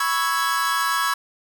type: chord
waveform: 45% pulse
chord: C# minor seventh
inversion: third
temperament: equal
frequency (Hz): 987.8 / 1108.7 / 1318.5 / 1661.2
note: B5 / C#6 / E6 / G#6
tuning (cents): 0 / 0 / 0 / 0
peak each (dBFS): -28 / -24 / -26 / -25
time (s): 0-1.14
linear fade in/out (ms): 5
effects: none